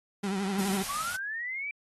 35% pulse tone with vibrato, 195.3 Hz, G3, 6 cents flat, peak -27 dBFS, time 0.23-0.83 s, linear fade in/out 10 ms, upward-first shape triangle, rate 12 Hz, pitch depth 87 cents each way
white band-stop noise, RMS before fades -36 dBFS, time 0.58-1.17 s, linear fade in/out 20 ms, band 240 to 550 Hz, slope 48 dB/octave
sine linear sweep, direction up, 1100 to 2349 Hz, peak -32 dBFS, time 0.89-1.71 s, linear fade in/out 2 ms
effects AAC 32 kbps

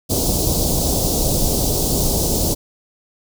pink band-stop noise, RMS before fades -18 dBFS, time 0.09-2.55 s, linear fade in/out 20 ms, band 690 to 4500 Hz, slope 24 dB/octave, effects none

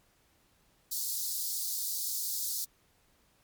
white high-pass noise, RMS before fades -34 dBFS, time 0.91-2.65 s, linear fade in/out 10 ms, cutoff 4100 Hz, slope 48 dB/octave, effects pink hiss -68 dBFS RMS until 3.43 s + MP3 96 kbps

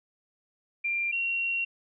sine tone pair in turn, 2381 / 2743 Hz, D7 / F7, +23 / -32 cents, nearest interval major second, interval 245 cents, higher second, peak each -26 / -26 dBFS, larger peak neither, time 0.84-1.12 / 1.12-1.65 s, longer second, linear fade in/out 10 ms, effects none

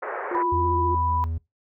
pink band-pass noise, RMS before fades -31 dBFS, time 0.02-0.43 s, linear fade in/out 10 ms, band 390 to 1900 Hz, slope 48 dB/octave
sine tone with vibrato, 349.2 Hz, F4, in tune, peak -26 dBFS, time 0.31-0.95 s, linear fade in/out 5 ms, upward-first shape sine, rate 15 Hz, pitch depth 36 cents each way
sine tone, 987.8 Hz, B5, in tune, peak -22 dBFS, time 0.35-1.24 s, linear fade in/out 0 ms
triangle tone with pitch glide, 84.5 to 81.67 Hz, E2 to E2, +43 to -16 cents, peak -23 dBFS, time 0.52-1.38 s, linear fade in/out 5 ms, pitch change -59 cents, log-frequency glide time 0.75-1.13 s
effects noise-tail reverb RT60 0.2 s tail -22 dB re dry

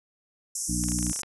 pink band-pass noise, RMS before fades -32 dBFS, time 0.55-1.22 s, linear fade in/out 5 ms, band 5500 to 11000 Hz, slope 96 dB/octave
harmonic tone, 60.1 Hz, B1, 46 cents flat, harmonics 1 / 2 / 3 / 4 / 5, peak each -32 / -36 / -31 / -35 / -33 dBFS, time 0.68-1.13 s, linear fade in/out 20 ms
clicks, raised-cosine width 0.3 ms, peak -25 dBFS, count 11, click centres 0.838 / 0.886 / 0.919 / 0.988 / 1.028 / 1.067 / 1.097 / 1.131 / 1.161 / 1.192 / 1.233 s
effects none

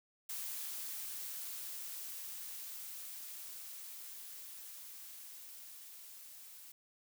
blue noise with level ramp, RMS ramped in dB -42 to -54 dBFS, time 0.29-6.72 s, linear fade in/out 5 ms, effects none

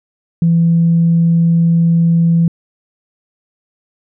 sine tone, 167.4 Hz, E3, 27 cents sharp, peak -7 dBFS, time 0.42-2.48 s, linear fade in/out 2 ms, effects tanh soft clip ceiling -3 dBFS

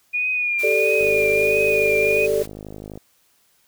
sine tone with vibrato, 2442 Hz, D#7, 33 cents flat, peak -19 dBFS, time 0.13-2.27 s, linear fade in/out 20 ms, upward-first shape triangle, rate 1.5 Hz, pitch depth 53 cents each way
white noise, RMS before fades -37 dBFS, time 0.58-2.47 s, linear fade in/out 20 ms
sine chord, G suspended second, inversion none, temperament equal, 392 / 440 / 587.3 Hz, G4 / A4 / D5, 0 / 0 / 0 cents, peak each -23 / -20 / -22 dBFS, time 0.63-2.43 s, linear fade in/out 10 ms
click train, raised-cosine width 2 ms, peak -22 dBFS, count 103, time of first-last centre 1.01-2.975 s, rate 51.9 Hz
effects white hiss -61 dBFS RMS until 3.67 s

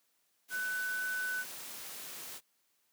sine tone in noise, 1500 Hz, F#6, 23 cents sharp, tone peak -33 dBFS, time 0.5-1.45 s, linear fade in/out 50 ms, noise white, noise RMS -45 dBFS, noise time 0.48-2.41 s, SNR +9 dB, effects white hiss -75 dBFS RMS until 2.92 s + high-pass 150 Hz 12 dB/octave

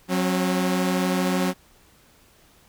sawtooth tone pair together, 184 / 269.5 Hz, F#3 / C#4, -9 / -49 cents, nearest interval perfect fifth, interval 660 cents, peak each -18 / -22 dBFS, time 0.08-1.54 s, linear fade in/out 50 ms, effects pink hiss -56 dBFS RMS until 2.68 s

